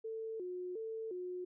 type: tone with vibrato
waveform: sine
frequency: 401.4 Hz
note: G4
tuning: 41 cents sharp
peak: -39 dBFS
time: 0.04-1.45 s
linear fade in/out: 10 ms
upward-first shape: square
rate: 1.4 Hz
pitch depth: 180 cents each way
effects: none